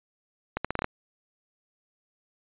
accelerating click train, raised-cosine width 0.5 ms, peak -12 dBFS, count 7, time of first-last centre 0.57-0.844 s, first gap 76 ms, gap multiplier 0.79, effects resampled to 8000 Hz

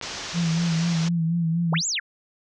click, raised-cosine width 0.3 ms, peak -14 dBFS, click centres 0.013 s
white low-pass noise, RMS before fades -34 dBFS, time 0.02-1.09 s, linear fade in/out 10 ms, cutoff 6500 Hz, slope 48 dB/octave
sine tone with vibrato, 167 Hz, E3, 23 cents sharp, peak -20 dBFS, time 0.33-1.82 s, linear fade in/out 50 ms, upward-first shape sine, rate 4.1 Hz, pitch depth 52 cents each way
sine linear two-way sweep, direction up then down, 145 to 7720 to 1279 Hz, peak -23 dBFS, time 1.72-2 s, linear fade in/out 10 ms, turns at 1.87 s
effects none

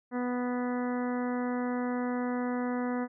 harmonic tone, 246.9 Hz, B3, in tune, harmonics 1 / 2 / 3 / 4 / 5 / 6 / 7 / 8, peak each -30 / -36 / -40 / -42 / -44 / -46 / -47 / -48 dBFS, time 0.11-3.08 s, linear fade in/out 50 ms, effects none

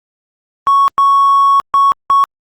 triangle tone bursts at uneven times, 1108.7 Hz, C#6, in tune, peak -3 dBFS, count 4, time 0.67-0.88 / 0.98-1.6 / 1.74-1.92 / 2.1-2.24 s, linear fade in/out 0 ms, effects tanh soft clip ceiling -3 dBFS + Opus 48 kbps

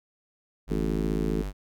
square tone, 49 Hz, G1, in tune, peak -31 dBFS, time 0.67-1.53 s, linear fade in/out 50 ms
harmonic tone, 55 Hz, A1, in tune, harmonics 3 / 4 / 5 / 6 / 7 / 8, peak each -31 / -32 / -33 / -34 / -34 / -35 dBFS, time 0.7-1.43 s, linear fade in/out 10 ms
effects none

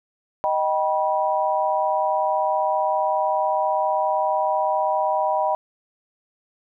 sine chord, Eb augmented, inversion none, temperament just, 622.3 / 777.8 / 972.3 Hz, Eb5 / G5 / B5, 0 / -14 / -27 cents, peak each -23 dBFS, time 0.44-5.55 s, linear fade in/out 0 ms, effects none

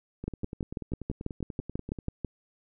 two click trains, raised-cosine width 3 ms, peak -24 / -18 dBFS, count 20 / 13, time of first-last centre 0.24-2.085 / 0.28-2.247 s, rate 10.3 / 6.1 Hz, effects none

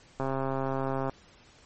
click train, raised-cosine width 1 ms, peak -17 dBFS, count 121, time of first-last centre 0.2-1.096 s, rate 134 Hz, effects pink hiss -57 dBFS RMS until 1.65 s + MP3 32 kbps

